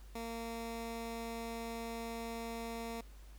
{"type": "tone", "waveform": "15% pulse", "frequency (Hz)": 230, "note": "A#3", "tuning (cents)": -23, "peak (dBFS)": -34, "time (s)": [0.15, 3.01], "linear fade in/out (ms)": 5, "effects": ["added 50 Hz sine -51 dBFS peak until 3.38 s", "pink hiss -64 dBFS RMS until 3.38 s"]}